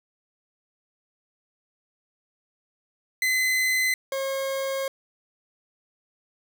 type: tone pair in turn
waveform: 40% pulse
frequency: 2036 / 540.4 Hz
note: C7 / C#5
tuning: -48 / -44 cents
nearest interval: octave + major seventh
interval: 2296 cents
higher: first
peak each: -20 / -25 dBFS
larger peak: first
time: 3.22-3.94 / 4.12-4.88 s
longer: second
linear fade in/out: 2 ms
effects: none